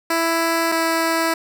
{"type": "tone pair in turn", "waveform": "10% pulse", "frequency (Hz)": [330.9, 328.2], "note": ["E4", "E4"], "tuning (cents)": [7, -8], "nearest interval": "unison", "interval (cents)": 15, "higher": "first", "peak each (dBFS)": -9, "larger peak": "neither", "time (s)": [[0.1, 0.72], [0.72, 1.34]], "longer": "neither", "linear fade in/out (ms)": 5, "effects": []}